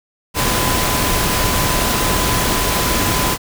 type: tone in noise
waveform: sine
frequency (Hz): 1009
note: B5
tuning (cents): +37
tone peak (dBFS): -24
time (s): 0.34-3.38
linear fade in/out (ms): 50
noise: pink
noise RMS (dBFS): -17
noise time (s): 0.34-3.38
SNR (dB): -10
effects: none